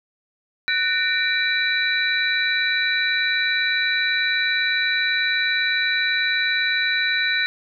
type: tone cluster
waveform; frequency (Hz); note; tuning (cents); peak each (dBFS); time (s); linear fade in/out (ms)
sine; 1494 / 1826 / 2337 / 3944; F#6 / A#6 / D7 / B7; +16 / -36 / -9 / -3; -24; 0.68-7.46; 0
effects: none